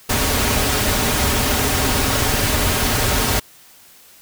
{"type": "noise with comb filter", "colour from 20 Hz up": "pink", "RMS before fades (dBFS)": -18, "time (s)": [0.09, 3.4], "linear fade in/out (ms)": 10, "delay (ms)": 5.9, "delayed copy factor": -0.55, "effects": ["white hiss -47 dBFS RMS until 4.21 s"]}